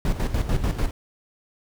brown noise with tremolo, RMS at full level -21 dBFS, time 0.05-0.91 s, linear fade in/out 2 ms, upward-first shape square, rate 6.8 Hz, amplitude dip 65%, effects none

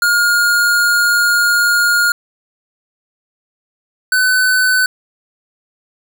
square tone pair in turn, 1423 / 1507.6 Hz, F6 / F#6, +32 / +32 cents, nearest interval minor second, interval 100 cents, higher second, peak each -11 dBFS, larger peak neither, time 0.02-2.12 / 4.12-4.86 s, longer first, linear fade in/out 2 ms, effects none

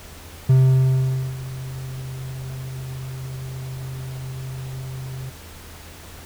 triangle tone with ADSR envelope, 130.81 Hz, C3, in tune, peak -8 dBFS, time 0.49-5.31 s, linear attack 9 ms, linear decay 850 ms, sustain -19 dB, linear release 25 ms, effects added 82 Hz sine -42 dBFS peak until 6.25 s + pink hiss -42 dBFS RMS until 6.25 s

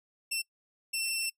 15% pulse tone bursts at uneven times, 2694 Hz, E7, 37 cents sharp, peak -23 dBFS, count 2, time 0.31-0.42 / 0.93-1.3 s, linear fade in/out 10 ms, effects noise-tail reverb RT60 0.1 s tail -24 dB re dry

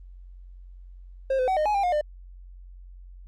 triangle tone with pitch steps, 533 / 510 / 756 / 613 / 840 / 797 / 715 / 600 Hz, C5 / C5 / F#5 / D#5 / G#5 / G5 / F5 / D5, +32 / -44 / +37 / -26 / +19 / +28 / +41 / +37 cents, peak -19 dBFS, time 1.3-2.012 s, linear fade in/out 5 ms, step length 89 ms, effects added 45 Hz sine -42 dBFS peak until 3.27 s + Opus 32 kbps

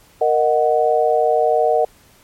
sine chord, D# minor, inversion second, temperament equal with one note detuned, 466.2 / 618.7 / 740 Hz, A#4 / D#5 / F#5, 0 / -10 / 0 cents, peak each -17 dBFS, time 0.21-1.85 s, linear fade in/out 5 ms, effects pink hiss -51 dBFS RMS until 2.23 s + MP3 64 kbps

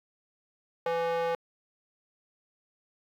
square tone with high-pass filter, 167.2 Hz, E3, 25 cents sharp, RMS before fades -29 dBFS, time 0.86-1.35 s, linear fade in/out 2 ms, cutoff 600 Hz, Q 8.8, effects low-pass 3000 Hz 12 dB/octave + 10-bit

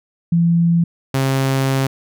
sine / sawtooth tone pair in turn, 169.3 / 134.37 Hz, E3 / C3, +46 / +46 cents, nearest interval major third, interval 400 cents, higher first, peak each -11 dBFS, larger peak neither, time 0.32-0.84 / 1.14-1.87 s, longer second, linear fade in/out 5 ms, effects none

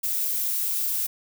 violet noise, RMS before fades -26 dBFS, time 0.03-1.07 s, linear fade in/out 10 ms, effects none

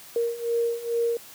sine beating tone pair, 466.2 / 468.5 Hz, A#4 / A#4, 0 / +9 cents, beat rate 2.3 Hz, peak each -28 / -25 dBFS, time 0.16-1.17 s, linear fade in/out 2 ms, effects white hiss -46 dBFS RMS until 1.34 s + high-pass 100 Hz 12 dB/octave

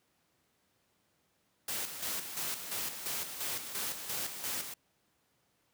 white noise with tremolo, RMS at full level -36 dBFS, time 1.68-4.74 s, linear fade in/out 5 ms, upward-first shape square, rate 2.9 Hz, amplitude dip 55%, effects pink hiss -74 dBFS RMS until 5.73 s + high-pass 100 Hz 12 dB/octave

